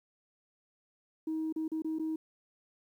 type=tone with dropouts; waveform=sine; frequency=316.9 Hz; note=D#4; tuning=32 cents sharp; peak=-30 dBFS; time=1.27-2.16 s; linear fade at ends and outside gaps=5 ms; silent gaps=1.526-1.561 / 1.68-1.717 / 1.821-1.845 / 1.986-1.995 s; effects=tanh soft clip ceiling -28 dBFS + 11-bit